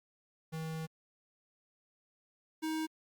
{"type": "tone pair in turn", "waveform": "square", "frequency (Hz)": [160, 316], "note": ["D#3", "D#4"], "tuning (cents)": [49, 27], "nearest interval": "octave", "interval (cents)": 1178, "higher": "second", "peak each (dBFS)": [-38, -34], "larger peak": "second", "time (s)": [[0.52, 0.87], [2.62, 2.87]], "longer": "first", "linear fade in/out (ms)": 20, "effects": ["Opus 48 kbps"]}